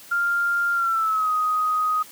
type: tone with pitch glide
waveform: sine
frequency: 1396.9 to 1251.7 Hz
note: F6 to D#6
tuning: 0 to +10 cents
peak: -19 dBFS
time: 0.11-2.03 s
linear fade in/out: 10 ms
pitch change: -190 cents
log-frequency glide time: 0.73-1.31 s
effects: white hiss -45 dBFS RMS until 2.11 s + high-pass 100 Hz 12 dB/octave